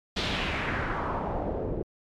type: noise with low-pass filter sweep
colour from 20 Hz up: pink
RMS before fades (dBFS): -30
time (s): 0.16-1.83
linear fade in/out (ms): 10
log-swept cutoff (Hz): 4100 to 390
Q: 2.3
effects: MP3 96 kbps